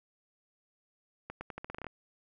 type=accelerating click train; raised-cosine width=0.5 ms; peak=-25 dBFS; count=11; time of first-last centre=1.3-1.867 s; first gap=110 ms; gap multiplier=0.84; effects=none